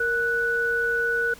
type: tone pair together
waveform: sine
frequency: 466.5 / 1481 Hz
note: A#4 / F#6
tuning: +1 / +1 cents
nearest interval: octave + minor sixth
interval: 2000 cents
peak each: -27 / -22 dBFS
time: 0-1.34 s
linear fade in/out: 5 ms
effects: added 50 Hz sine -51 dBFS peak until 1.39 s + pink hiss -47 dBFS RMS until 1.39 s